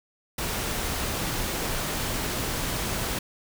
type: noise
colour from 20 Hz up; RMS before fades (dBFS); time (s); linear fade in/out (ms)
pink; -29; 0.38-3.19; 5
effects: none